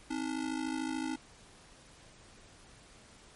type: ring-modulated tone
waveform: square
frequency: 288.6 Hz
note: D4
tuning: 30 cents flat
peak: -31 dBFS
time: 0.1-1.16 s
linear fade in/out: 10 ms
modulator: 26.8 Hz
effects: pink hiss -57 dBFS RMS until 3.35 s + MP3 48 kbps